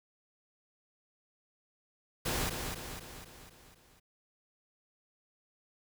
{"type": "noise with echo", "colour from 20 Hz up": "pink", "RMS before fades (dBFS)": -33, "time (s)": [2.25, 2.5], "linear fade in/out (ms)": 10, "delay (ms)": 250, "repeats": 6, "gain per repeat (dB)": -5, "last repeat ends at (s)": 4, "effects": []}